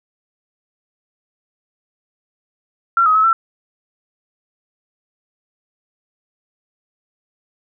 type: tone with pitch steps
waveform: sine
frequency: 1364 / 1264 / 1291 / 1341 Hz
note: F6 / D#6 / E6 / E6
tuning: -41 / +27 / -37 / +29 cents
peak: -10 dBFS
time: 2.97-3.33 s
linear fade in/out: 2 ms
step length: 90 ms
effects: none